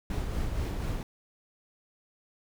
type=noise with tremolo; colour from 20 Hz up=brown; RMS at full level=-30 dBFS; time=0.1-1.03 s; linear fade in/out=2 ms; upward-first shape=sine; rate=4.2 Hz; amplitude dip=35%; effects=none